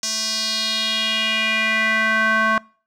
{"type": "tone with band-pass filter sweep", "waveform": "square", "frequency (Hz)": 220, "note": "A3", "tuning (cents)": 0, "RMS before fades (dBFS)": -20, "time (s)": [0.03, 2.58], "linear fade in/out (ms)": 2, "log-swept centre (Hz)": [5900, 1300], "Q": 3.4, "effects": ["noise-tail reverb RT60 0.4 s tail -24 dB re dry"]}